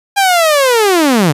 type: linear sweep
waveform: sawtooth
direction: down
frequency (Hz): 812 to 134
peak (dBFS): -4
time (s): 0.16-1.33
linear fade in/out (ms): 20
effects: resampled to 32000 Hz